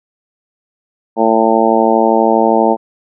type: harmonic tone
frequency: 112.4 Hz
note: A2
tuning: 37 cents sharp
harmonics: 2 / 3 / 4 / 5 / 6 / 7 / 8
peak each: -16 / -16 / -16 / -16 / -16 / -16 / -16 dBFS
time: 1.16-2.77 s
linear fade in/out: 50 ms
effects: none